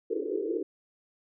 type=band-pass noise; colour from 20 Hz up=white; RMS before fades=-31 dBFS; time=0.1-0.63 s; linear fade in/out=10 ms; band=300 to 480 Hz; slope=96 dB/octave; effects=none